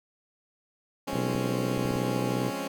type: chord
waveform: 15% pulse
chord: Db major seventh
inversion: first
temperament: equal with one note detuned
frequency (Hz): 173.81 / 207.7 / 261.6 / 277.2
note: F3 / Ab3 / C4 / Db4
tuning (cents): -8 / 0 / 0 / 0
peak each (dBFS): -33 / -31 / -33 / -27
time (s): 1.07-2.68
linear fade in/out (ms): 10
type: clicks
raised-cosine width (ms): 5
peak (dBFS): -28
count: 6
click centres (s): 1.132 / 1.353 / 1.778 / 1.853 / 1.912 / 1.959
type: harmonic tone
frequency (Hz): 62.6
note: B1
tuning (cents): +24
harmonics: 2 / 3 / 4 / 5 / 6 / 7 / 8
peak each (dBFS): -32 / -34 / -35 / -36 / -37 / -37 / -38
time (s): 1.14-2.51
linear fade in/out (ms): 20
effects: none